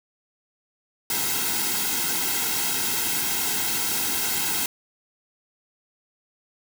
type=noise with comb filter; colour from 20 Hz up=white; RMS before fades=-25 dBFS; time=1.1-4.66 s; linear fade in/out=2 ms; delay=1.7 ms; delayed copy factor=-0.9; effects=none